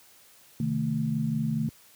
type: chord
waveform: sine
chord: A diminished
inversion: first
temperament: equal with one note detuned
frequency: 130.81 / 155.56 / 222.4 Hz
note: C3 / Eb3 / A3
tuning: 0 / 0 / +19 cents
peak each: -32 / -29 / -28 dBFS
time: 0.6-1.69 s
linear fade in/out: 2 ms
effects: white hiss -56 dBFS RMS until 1.95 s + high-pass 60 Hz 12 dB/octave